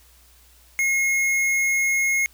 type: tone with tanh clipping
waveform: sine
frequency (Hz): 2160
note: C#7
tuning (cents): -45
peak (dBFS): -20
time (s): 0.79-2.26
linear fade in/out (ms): 0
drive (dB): 17
effects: added 60 Hz sine -54 dBFS peak until 2.33 s + white hiss -55 dBFS RMS until 2.33 s